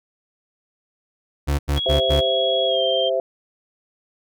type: tone bursts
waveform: 35% pulse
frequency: 71.7 Hz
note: D2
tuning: 41 cents flat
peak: -16 dBFS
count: 4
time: 1.47-2.211 s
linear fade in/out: 20 ms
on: 120 ms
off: 87 ms
type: tone with pitch glide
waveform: sine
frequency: 3322 to 3165 Hz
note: G#7 to G7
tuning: 0 to +16 cents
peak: -22 dBFS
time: 1.76-3.1 s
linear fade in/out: 20 ms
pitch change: -84 cents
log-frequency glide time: 2.67-2.81 s
type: chord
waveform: sine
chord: C major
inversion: second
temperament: equal with one note detuned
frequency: 392 / 523.3 / 663.8 Hz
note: G4 / C5 / E5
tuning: 0 / 0 / +12 cents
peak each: -27 / -21 / -22 dBFS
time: 1.86-3.2 s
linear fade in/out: 2 ms
effects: none